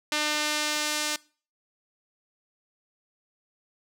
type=tone with band-pass filter sweep; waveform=sawtooth; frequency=300.8 Hz; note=D4; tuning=42 cents sharp; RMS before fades=-28 dBFS; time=0.12-1.16 s; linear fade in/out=2 ms; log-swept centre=3800 to 6100 Hz; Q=0.73; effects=noise-tail reverb RT60 0.4 s tail -23 dB re dry